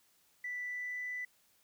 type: tone with pitch glide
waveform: sine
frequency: 1975.5 to 1988.1 Hz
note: B6 to B6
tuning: 0 to +11 cents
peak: -36 dBFS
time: 0.44-1.25 s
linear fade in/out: 5 ms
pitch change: +11 cents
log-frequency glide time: 0.63-1.03 s
effects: tanh soft clip ceiling -32 dBFS + white hiss -70 dBFS RMS until 1.63 s